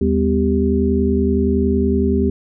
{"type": "tone cluster", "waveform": "sine", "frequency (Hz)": [78.2, 201.2, 251.9, 393], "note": ["D#2", "G3", "B3", "G4"], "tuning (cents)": [9, 45, 34, 4], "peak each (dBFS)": -19, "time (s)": [0.01, 2.3], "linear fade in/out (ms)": 5, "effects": []}